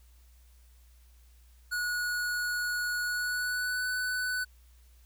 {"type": "tone with pitch glide", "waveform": "square", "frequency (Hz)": [1458, 1495.5], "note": ["F#6", "F#6"], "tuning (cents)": [-26, 18], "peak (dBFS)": -30, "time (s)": [1.71, 4.45], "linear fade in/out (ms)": 20, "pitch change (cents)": 44, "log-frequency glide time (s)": [3.03, 3.86], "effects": ["added 60 Hz sine -55 dBFS peak until 5.05 s", "white hiss -67 dBFS RMS until 5.05 s"]}